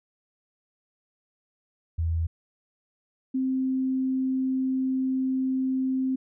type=tone pair in turn; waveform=sine; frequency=82.41 / 261.6 Hz; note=E2 / C4; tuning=0 / 0 cents; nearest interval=octave + minor sixth; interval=2000 cents; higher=second; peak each=-23 / -23 dBFS; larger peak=neither; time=1.98-2.27 / 3.34-6.16 s; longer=second; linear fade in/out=10 ms; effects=none